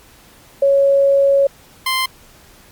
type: tone pair in turn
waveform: sine / 15% pulse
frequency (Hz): 554.4 / 1043.5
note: C#5 / C6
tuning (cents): 0 / -5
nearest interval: major seventh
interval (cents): 1095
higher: second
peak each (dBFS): -9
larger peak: neither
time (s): 0.62-1.47 / 1.86-2.06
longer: first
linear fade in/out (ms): 5
effects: pink hiss -46 dBFS RMS until 2.71 s + MP3 96 kbps